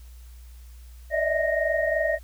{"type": "tone cluster", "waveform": "sine", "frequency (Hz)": [585, 630, 653, 1862], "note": ["D5", "D#5", "E5", "A#6"], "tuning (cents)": [-7, 21, -17, -2], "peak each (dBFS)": -27, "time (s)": [1.1, 2.19], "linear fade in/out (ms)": 50, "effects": ["added 60 Hz sine -42 dBFS peak until 2.23 s", "white hiss -58 dBFS RMS until 2.23 s"]}